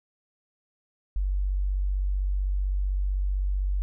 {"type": "tone", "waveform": "sine", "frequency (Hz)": 47.86, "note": "G1", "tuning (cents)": -41, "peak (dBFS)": -23, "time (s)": [1.16, 3.82], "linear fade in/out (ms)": 0, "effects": []}